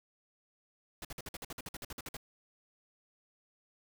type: noise bursts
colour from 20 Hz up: pink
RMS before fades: -43 dBFS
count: 15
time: 1.02-2.168 s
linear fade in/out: 2 ms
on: 28 ms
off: 52 ms
effects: none